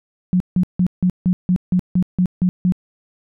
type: tone bursts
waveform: sine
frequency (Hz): 181.2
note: F#3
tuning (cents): -36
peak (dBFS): -12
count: 11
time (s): 0.33-2.722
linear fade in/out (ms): 0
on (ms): 72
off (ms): 160
effects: none